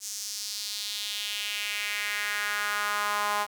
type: tone with high-pass filter sweep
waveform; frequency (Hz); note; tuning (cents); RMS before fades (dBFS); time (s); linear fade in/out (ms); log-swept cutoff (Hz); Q
sawtooth; 206.8; G#3; -7; -31; 0-3.47; 50; 6400 to 920; 2.6
effects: 8-bit